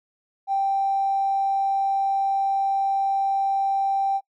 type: tone with tanh clipping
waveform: triangle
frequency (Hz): 784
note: G5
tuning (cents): 0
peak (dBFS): -19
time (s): 0.47-4.21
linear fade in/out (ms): 50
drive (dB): 2
effects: noise-tail reverb RT60 0.1 s tail -22 dB re dry